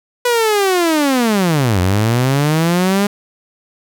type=linear two-way sweep; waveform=sawtooth; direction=down then up; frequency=493.9 to 87.6 to 205.7 Hz; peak=-8 dBFS; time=0.25-3.07 s; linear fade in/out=5 ms; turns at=1.8 s; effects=none